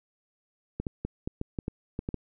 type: clicks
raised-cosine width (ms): 3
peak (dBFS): -18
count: 10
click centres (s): 0.8 / 0.868 / 1.05 / 1.275 / 1.414 / 1.588 / 1.681 / 1.991 / 2.089 / 2.143
effects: none